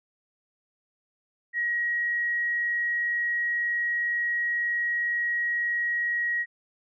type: tone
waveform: sine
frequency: 1899 Hz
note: A#6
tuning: 32 cents sharp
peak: -24 dBFS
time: 1.53-6.46 s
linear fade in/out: 50 ms
effects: none